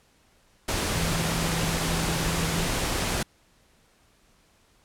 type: tone in noise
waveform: sine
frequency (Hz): 164.81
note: E3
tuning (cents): 0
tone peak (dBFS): -29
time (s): 0.95-2.64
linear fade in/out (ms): 5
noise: pink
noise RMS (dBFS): -27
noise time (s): 0.68-3.23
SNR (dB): -5
effects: pink hiss -62 dBFS RMS until 4.84 s + low-pass 11000 Hz 12 dB/octave